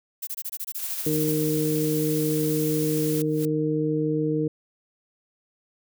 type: noise bursts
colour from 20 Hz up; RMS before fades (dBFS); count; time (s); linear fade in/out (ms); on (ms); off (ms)
violet; -31; 15; 0.22-1.322; 10; 52; 23
type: noise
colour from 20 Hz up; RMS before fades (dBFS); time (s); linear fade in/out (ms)
blue; -33; 0.79-3.22; 2
type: harmonic tone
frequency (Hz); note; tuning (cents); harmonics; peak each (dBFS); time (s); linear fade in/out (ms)
153.9; D#3; -19; 1 / 2 / 3; -27 / -25 / -26; 1.06-4.48; 5
type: noise with exponential growth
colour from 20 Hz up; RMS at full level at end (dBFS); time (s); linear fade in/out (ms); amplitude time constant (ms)
blue; -33; 3.2-3.45; 0; 54
effects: none

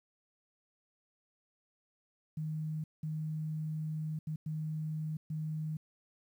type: tone bursts at uneven times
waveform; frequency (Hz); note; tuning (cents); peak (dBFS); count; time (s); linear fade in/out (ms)
sine; 155.56; D#3; 0; -34; 5; 2.37-2.84 / 3.03-4.19 / 4.27-4.36 / 4.46-5.17 / 5.3-5.77; 5
effects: 11-bit

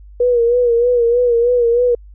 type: tone with vibrato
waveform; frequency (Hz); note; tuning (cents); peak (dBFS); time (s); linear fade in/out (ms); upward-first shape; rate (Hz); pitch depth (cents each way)
sine; 479.5; A#4; +49; -10; 0.2-1.95; 5; sine; 3.2; 55
effects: added 50 Hz sine -36 dBFS peak until 2.14 s

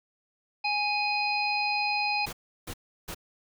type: harmonic tone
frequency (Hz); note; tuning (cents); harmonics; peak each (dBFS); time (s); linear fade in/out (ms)
830.6; G#5; 0; 1 / 3 / 5 / 6; -29 / -28 / -35 / -36; 0.64-2.26; 10
type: noise bursts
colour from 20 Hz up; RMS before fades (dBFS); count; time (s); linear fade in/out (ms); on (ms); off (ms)
pink; -37; 3; 2.26-3.147; 10; 69; 340
effects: none

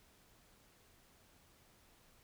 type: silence
effects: pink hiss -67 dBFS RMS until 2.23 s

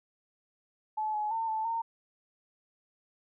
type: tone with pitch steps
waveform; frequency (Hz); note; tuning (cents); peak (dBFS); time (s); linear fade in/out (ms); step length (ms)
sine; 862 / 846 / 903 / 877 / 915; A5 / G#5 / A5 / A5 / A#5; -36 / +32 / +45 / -6 / -32; -29; 0.97-1.82; 10; 170
effects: none

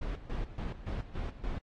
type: noise with tremolo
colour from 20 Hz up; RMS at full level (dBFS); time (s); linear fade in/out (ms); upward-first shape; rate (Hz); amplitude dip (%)
brown; -35; 0.01-1.59; 10; square; 3.5; 75
effects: low-pass 4000 Hz 12 dB/octave + AAC 32 kbps

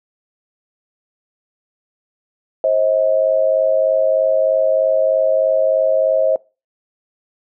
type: tone pair together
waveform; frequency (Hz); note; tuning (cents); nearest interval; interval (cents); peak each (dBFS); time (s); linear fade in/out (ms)
sine; 531.8 / 635; C5 / D#5; +28 / +35; minor third; 307; -15; 2.64-6.36; 2
effects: noise-tail reverb RT60 0.3 s tail -23 dB re dry

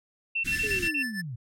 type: tone bursts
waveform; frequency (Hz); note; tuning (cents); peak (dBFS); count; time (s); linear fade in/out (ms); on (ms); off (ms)
sine; 2700; E7; +41; -25; 6; 0.35-1.03; 10; 90; 28
type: band-stop noise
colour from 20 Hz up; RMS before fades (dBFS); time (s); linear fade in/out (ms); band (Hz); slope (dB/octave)
pink; -35; 0.44-0.89; 20; 330 to 1500; 48
type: tone with tremolo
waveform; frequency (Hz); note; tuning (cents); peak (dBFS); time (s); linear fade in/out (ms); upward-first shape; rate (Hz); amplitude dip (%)
square; 1755; A6; -5; -29; 0.51-1.22; 20; triangle; 6.1; 90
type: linear sweep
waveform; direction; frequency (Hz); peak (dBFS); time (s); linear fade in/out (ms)
sine; down; 439.5 to 108.8; -33; 0.63-1.36; 10
effects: low-pass 12000 Hz 12 dB/octave

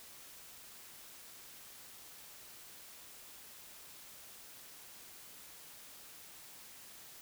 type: silence
effects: white hiss -54 dBFS RMS until 7.21 s

